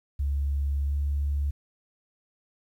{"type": "tone with pitch glide", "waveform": "sine", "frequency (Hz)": [70.5, 71.48], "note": ["C#2", "D2"], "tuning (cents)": [30, -46], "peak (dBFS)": -23, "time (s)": [0.19, 1.51], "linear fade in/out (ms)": 10, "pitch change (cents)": 24, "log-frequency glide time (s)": [0.86, 0.94], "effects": ["tanh soft clip ceiling -19 dBFS", "10-bit"]}